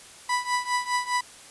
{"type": "tone with tremolo", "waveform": "30% pulse", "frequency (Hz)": 987.8, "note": "B5", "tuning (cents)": 0, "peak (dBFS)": -18, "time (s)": [0.29, 1.21], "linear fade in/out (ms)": 5, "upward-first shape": "triangle", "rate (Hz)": 4.9, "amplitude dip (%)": 90, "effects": ["white hiss -47 dBFS RMS until 1.5 s", "resampled to 24000 Hz"]}